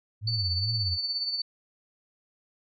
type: tone with vibrato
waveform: sine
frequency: 99.8 Hz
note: G2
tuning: 32 cents sharp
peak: -28 dBFS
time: 0.21-0.98 s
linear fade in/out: 50 ms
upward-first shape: sine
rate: 2.4 Hz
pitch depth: 230 cents each way
type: tone with tremolo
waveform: sine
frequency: 4500 Hz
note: C#8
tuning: 25 cents sharp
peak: -25 dBFS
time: 0.27-1.42 s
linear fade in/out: 5 ms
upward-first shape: triangle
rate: 17 Hz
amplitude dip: 60%
effects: none